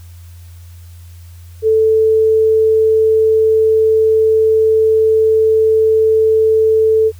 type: tone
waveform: sine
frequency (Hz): 440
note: A4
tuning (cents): 0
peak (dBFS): -8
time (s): 1.62-7.12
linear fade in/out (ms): 50
effects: added 86 Hz sine -33 dBFS peak until 7.19 s + white hiss -49 dBFS RMS until 7.19 s